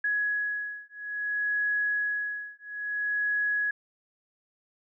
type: beating tone pair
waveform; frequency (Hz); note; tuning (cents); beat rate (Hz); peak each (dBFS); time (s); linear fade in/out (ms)
sine; 1676 / 1676.59; G#6 / G#6; +15 / +16; 0.59; -30; 0.04-3.71; 5
effects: none